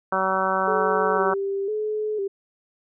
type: harmonic tone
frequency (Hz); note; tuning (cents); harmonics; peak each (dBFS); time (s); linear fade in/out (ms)
189.7; F#3; +43; 1 / 2 / 3 / 4 / 5 / 6 / 7 / 8; -33 / -31 / -27 / -28 / -27 / -27 / -27 / -30; 0.12-1.34; 5
type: tone with vibrato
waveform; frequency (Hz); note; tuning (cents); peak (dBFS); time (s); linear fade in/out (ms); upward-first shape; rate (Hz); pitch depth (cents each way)
sine; 410.3; G#4; -21; -23; 0.67-2.28; 10; square; 0.99; 70
effects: none